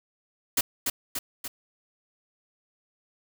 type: noise with echo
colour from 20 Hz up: white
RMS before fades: -23 dBFS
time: 0.57-0.61 s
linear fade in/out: 5 ms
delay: 290 ms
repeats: 3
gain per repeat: -4 dB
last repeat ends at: 1.48 s
effects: none